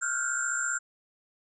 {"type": "tone cluster", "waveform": "sine", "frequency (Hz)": [1367, 1422, 1555, 7250, 7570], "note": ["F6", "F6", "G6", "A#8", "A#8"], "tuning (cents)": [-37, 31, -14, -49, 26], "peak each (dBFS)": [-37, -31, -34, -34, -35], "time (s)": [0.01, 0.79], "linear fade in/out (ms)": 20, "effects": []}